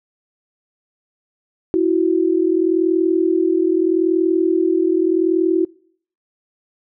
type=tone pair together; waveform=sine; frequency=329.6 / 370.4 Hz; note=E4 / F#4; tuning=0 / +2 cents; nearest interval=major second; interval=202 cents; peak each=-16 dBFS; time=1.74-5.65 s; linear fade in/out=0 ms; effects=noise-tail reverb RT60 0.6 s tail -25 dB re dry